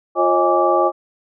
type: tone cluster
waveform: sine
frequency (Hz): 352.5 / 543 / 628 / 824 / 1163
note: F4 / C#5 / D#5 / G#5 / D6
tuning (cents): +16 / -36 / +16 / -14 / -17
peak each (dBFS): -19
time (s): 0.15-0.92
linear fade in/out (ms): 50
effects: none